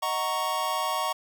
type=chord; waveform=square; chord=D# minor seventh; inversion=none; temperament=equal; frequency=622.3 / 740 / 932.3 / 1108.7 Hz; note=D#5 / F#5 / A#5 / C#6; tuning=0 / 0 / 0 / 0 cents; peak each=-35 / -34 / -32 / -30 dBFS; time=0.02-1.13 s; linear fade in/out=10 ms; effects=none